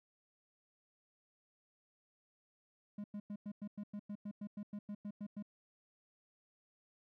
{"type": "tone bursts", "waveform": "triangle", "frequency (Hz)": 206.1, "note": "G#3", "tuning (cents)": -13, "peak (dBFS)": -39, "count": 16, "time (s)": [2.98, 5.426], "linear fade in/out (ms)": 5, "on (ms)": 61, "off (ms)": 98, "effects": []}